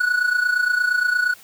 triangle tone with amplitude modulation, 1471 Hz, F#6, 11 cents flat, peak -12 dBFS, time 0-1.34 s, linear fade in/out 10 ms, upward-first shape sine, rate 28.6 Hz, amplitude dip 70%, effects white hiss -47 dBFS RMS until 1.43 s

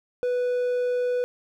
triangle tone, 493.9 Hz, B4, in tune, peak -20 dBFS, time 0.23-1.24 s, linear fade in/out 0 ms, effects none

